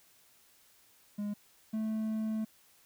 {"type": "tone pair in turn", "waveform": "triangle", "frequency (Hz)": [206.3, 218.6], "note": ["G#3", "A3"], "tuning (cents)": [-11, -11], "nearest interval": "minor second", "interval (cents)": 100, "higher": "second", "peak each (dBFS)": [-31, -29], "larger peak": "second", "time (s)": [[1.18, 1.34], [1.73, 2.45]], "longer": "second", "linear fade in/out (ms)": 10, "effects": ["white hiss -64 dBFS RMS until 2.85 s"]}